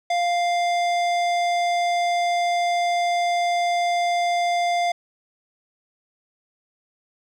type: tone with hard clipping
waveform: sine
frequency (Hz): 698.5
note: F5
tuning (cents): 0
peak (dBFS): -21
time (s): 0.1-4.92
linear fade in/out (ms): 5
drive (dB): 15
effects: none